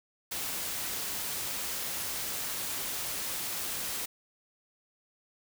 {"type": "noise", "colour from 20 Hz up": "white", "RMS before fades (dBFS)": -35, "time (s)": [0.31, 4.06], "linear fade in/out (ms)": 10, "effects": []}